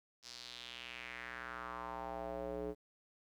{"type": "tone with band-pass filter sweep", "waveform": "square", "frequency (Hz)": 60.8, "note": "B1", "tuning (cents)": -26, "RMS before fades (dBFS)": -45, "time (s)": [0.22, 2.75], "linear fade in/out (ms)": 50, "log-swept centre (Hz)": [5300, 410], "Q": 3.1, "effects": ["12-bit"]}